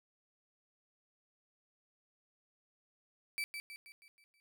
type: tone with echo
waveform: 35% pulse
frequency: 2315 Hz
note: D7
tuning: 25 cents flat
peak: -33 dBFS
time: 3.38-3.44 s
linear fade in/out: 0 ms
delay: 160 ms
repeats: 6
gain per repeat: -6 dB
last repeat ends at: 4.4 s
effects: none